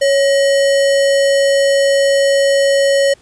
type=tone with sample-and-hold; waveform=sine; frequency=554.4 Hz; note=C#5; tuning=in tune; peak=-9 dBFS; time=0.01-3.14 s; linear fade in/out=10 ms; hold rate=2450 Hz; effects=pink hiss -49 dBFS RMS until 3.21 s + resampled to 22050 Hz